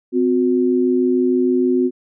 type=tone pair together; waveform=sine; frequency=256.6 / 363.1 Hz; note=C4 / F#4; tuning=-34 / -33 cents; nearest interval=tritone; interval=601 cents; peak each=-16 dBFS; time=0.12-1.91 s; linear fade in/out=50 ms; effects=none